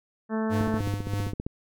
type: harmonic tone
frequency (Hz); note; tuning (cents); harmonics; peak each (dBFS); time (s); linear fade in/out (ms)
220; A3; 0; 1 / 2 / 3 / 4 / 5 / 6 / 7 / 8; -26 / -32 / -36 / -38 / -40 / -42 / -43 / -44; 0.29-0.82; 50
type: tone with tremolo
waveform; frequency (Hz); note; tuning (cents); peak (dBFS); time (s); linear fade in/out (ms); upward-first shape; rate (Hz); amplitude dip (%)
square; 101; G#2; -48; -26; 0.49-1.34; 50; triangle; 3.2; 70
type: click train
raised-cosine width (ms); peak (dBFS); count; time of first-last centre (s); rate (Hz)
3; -18; 14; 0.61-1.465; 15.2
effects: none